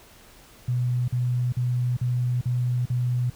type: tone bursts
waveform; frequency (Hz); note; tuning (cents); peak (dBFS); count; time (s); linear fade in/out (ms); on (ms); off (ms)
sine; 123.5; B2; 0; -21; 6; 0.68-3.3; 5; 400; 44
effects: pink hiss -51 dBFS RMS until 3.35 s